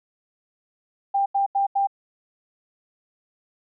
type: tone bursts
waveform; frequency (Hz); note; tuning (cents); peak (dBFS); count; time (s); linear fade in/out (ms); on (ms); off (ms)
sine; 793; G5; +20; -18; 4; 1.14-1.872; 10; 120; 84
effects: none